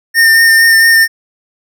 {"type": "tone with vibrato", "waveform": "square", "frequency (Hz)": 1817, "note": "A#6", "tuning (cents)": -45, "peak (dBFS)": -5, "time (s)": [0.14, 1.08], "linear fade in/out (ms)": 50, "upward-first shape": "sine", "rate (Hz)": 4.4, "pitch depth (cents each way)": 17, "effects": []}